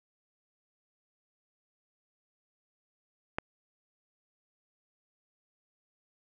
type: click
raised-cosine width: 0.5 ms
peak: -15 dBFS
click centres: 3.385 s
effects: none